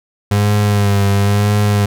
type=tone with vibrato; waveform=35% pulse; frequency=101.7 Hz; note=G#2; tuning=36 cents flat; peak=-9 dBFS; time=0.31-1.86 s; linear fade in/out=5 ms; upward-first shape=sine; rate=0.99 Hz; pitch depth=37 cents each way; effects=none